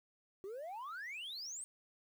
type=exponential sweep; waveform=sine; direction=up; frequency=370 to 8740 Hz; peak=-40 dBFS; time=0.44-1.64 s; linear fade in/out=0 ms; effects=tanh soft clip ceiling -42 dBFS + 11-bit